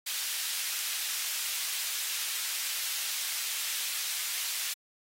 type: high-pass noise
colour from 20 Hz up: pink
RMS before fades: -34 dBFS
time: 0.06-4.74 s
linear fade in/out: 10 ms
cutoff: 2700 Hz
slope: 12 dB/octave
effects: AAC 48 kbps